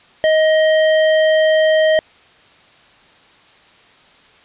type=tone; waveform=square; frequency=628 Hz; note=D#5; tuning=16 cents sharp; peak=-11 dBFS; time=0.24-1.99 s; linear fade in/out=0 ms; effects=white hiss -48 dBFS RMS until 4.44 s + resampled to 8000 Hz